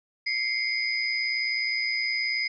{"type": "tone cluster", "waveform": "sine", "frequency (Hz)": [2095, 2214, 4977], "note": ["C7", "C#7", "D#8"], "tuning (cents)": [2, -3, 0], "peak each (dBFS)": [-27, -33, -30], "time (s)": [0.26, 2.48], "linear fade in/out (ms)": 10, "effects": []}